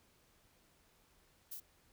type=noise with echo; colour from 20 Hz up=violet; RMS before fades=-45 dBFS; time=1.51-1.55 s; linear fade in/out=10 ms; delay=26 ms; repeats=2; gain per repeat=-2 dB; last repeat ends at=1.602 s; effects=pink hiss -70 dBFS RMS until 1.92 s